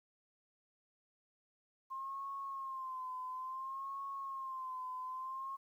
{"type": "tone with vibrato", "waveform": "sine", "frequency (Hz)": 1058, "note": "C6", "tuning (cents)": 19, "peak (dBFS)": -40, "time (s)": [1.9, 5.57], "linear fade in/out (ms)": 20, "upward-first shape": "sine", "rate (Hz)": 0.58, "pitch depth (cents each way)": 66, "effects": ["12-bit"]}